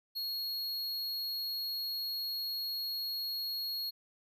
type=tone; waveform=square; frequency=4309 Hz; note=C#8; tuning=50 cents flat; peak=-35 dBFS; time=0.15-3.91 s; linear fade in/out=20 ms; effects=none